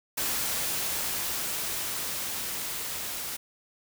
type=noise with level ramp; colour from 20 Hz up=white; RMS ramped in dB=-29 to -35 dBFS; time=0.17-3.37 s; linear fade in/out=10 ms; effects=none